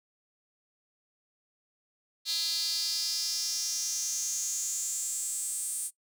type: tone with high-pass filter sweep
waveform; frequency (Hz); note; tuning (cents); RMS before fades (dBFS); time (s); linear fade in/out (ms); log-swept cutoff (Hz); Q
square; 185; F#3; 0; -32; 2.25-5.91; 50; 4200 to 8900; 6.1
effects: noise-tail reverb RT60 0.1 s tail -21 dB re dry